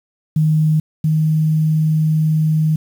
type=tone pair in turn; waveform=sine; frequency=155.56 / 156.31 Hz; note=D#3 / D#3; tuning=0 / +8 cents; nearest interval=unison; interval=8 cents; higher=second; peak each=-11 / -12 dBFS; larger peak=first; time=0.36-0.8 / 1.04-2.76 s; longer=second; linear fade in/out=5 ms; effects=7-bit